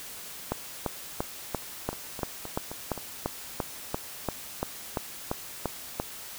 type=two click trains; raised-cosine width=1 ms; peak=-13 / -22 dBFS; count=17 / 5; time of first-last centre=0.52-5.999 / 1.93-2.977 s; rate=2.92 / 3.82 Hz; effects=white hiss -42 dBFS RMS until 6.38 s